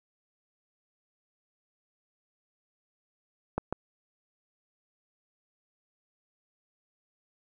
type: clicks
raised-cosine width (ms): 1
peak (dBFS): -14 / -16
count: 2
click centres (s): 3.58 / 3.726
effects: none